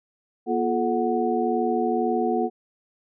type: tone cluster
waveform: sine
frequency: 239.2 / 352.1 / 434.2 / 738 Hz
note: A#3 / F4 / A4 / F#5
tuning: +45 / +14 / -23 / -5 cents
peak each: -26 dBFS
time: 0.46-2.5 s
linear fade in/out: 50 ms
effects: none